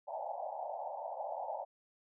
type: band-pass noise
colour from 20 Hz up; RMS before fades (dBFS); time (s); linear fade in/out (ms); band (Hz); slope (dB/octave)
white; -41; 0.07-1.65; 20; 560 to 890; 96
effects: none